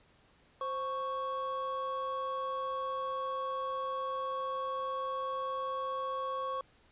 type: tone pair together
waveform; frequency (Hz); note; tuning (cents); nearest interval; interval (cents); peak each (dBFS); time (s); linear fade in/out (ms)
triangle; 523.7 / 1108.7; C5 / C#6; +1 / 0; octave + minor second; 1299; -36 / -33; 0.61-6.61; 2
effects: pink hiss -65 dBFS RMS until 6.91 s + resampled to 8000 Hz

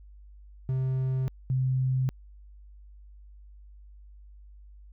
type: tone pair in turn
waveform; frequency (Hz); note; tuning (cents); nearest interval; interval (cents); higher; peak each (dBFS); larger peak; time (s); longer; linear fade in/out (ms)
triangle / sine; 130.81 / 130.07; C3 / C3; 0 / -10; unison; 10; first; -23 / -23; neither; 0.69-1.28 / 1.5-2.09; neither; 0
effects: added 50 Hz sine -47 dBFS peak until 4.92 s

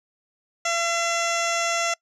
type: tone with low-pass filter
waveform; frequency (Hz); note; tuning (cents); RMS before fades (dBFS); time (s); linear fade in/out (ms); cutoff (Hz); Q
15% pulse; 678; E5; +49; -24; 0.65-1.94; 5; 6000; 2.7
effects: noise-tail reverb RT60 0.1 s tail -24 dB re dry

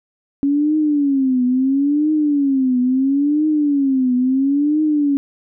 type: tone with vibrato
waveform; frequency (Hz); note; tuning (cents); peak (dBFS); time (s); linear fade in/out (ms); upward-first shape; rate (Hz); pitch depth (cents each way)
sine; 277.2; C#4; 0; -13; 0.43-5.17; 0; triangle; 0.74; 200
effects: none

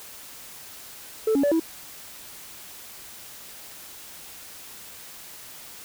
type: tone with pitch steps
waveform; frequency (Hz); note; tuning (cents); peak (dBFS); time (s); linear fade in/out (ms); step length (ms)
sine; 439.4 / 278.6 / 576 / 325.9; A4 / C#4 / D5 / E4; -2 / +9 / -34 / -20; -16; 1.27-1.598; 5; 82
effects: tanh soft clip ceiling -17 dBFS + white hiss -43 dBFS RMS until 5.84 s

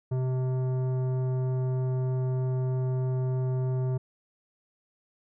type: tone with tanh clipping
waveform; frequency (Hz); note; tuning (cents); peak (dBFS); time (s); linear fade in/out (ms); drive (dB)
triangle; 128.8; C3; -27; -27; 0.11-3.98; 10; 17
effects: none

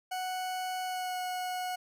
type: tone with pitch glide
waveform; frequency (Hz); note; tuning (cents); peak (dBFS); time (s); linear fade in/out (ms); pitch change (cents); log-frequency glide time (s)
40% pulse; 740 to 731.9; F#5 to F#5; 0 to -19; -32; 0.11-1.76; 10; -19; 0.82-1.19
effects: none

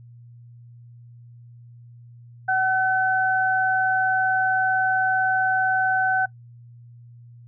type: tone pair together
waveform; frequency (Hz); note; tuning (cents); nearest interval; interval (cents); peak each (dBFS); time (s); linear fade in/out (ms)
sine; 753 / 1517.4; F#5 / F#6; +30 / +43; octave; 1213; -21; 2.48-6.26; 10
effects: noise-tail reverb RT60 0.1 s tail -20 dB re dry + added 119 Hz sine -43 dBFS peak until 7.47 s

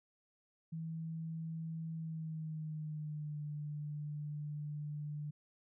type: tone with pitch glide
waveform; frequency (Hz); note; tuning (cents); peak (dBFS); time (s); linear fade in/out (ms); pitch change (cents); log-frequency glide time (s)
sine; 162.1 to 148.65; E3 to D3; -29 to +21; -39; 0.72-5.31; 10; -150; 1.95-3.4
effects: none

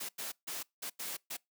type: noise bursts at uneven times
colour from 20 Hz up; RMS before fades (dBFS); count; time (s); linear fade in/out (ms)
white; -40; 6; 0-0.09 / 0.18-0.32 / 0.47-0.63 / 0.82-0.9 / 0.99-1.17 / 1.3-1.37; 10
effects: noise-tail reverb RT60 0.2 s tail -25 dB re dry + high-pass 200 Hz 12 dB/octave

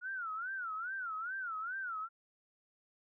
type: tone with vibrato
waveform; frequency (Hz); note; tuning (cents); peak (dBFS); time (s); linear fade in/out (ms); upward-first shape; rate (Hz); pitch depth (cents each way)
sine; 1415; F6; +22; -37; 0.01-2.09; 50; sine; 2.4; 190
effects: none

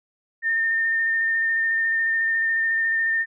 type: tone with vibrato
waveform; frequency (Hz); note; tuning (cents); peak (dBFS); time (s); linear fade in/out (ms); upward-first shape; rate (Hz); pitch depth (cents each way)
sine; 1814; A#6; -48; -19; 0.42-3.26; 50; square; 14; 11
effects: none

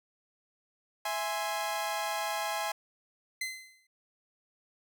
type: chord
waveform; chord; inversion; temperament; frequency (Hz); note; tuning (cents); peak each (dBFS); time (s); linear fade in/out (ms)
sawtooth; E augmented; none; equal; 659.3 / 830.6 / 1046.5; E5 / G#5 / B#5; 0 / 0 / 0; -33 / -30 / -34; 1.05-2.72; 5
type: tone with exponential decay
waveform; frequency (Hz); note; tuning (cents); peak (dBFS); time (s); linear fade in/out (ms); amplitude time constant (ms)
sawtooth; 2056; C7; -31; -27; 3.41-3.87; 5; 100
effects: none

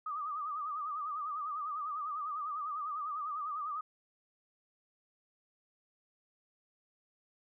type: tone with vibrato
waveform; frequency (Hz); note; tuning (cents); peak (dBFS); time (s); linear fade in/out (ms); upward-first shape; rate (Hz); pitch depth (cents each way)
sine; 1210; D#6; -49; -35; 0.06-3.81; 5; sine; 10; 90
effects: none

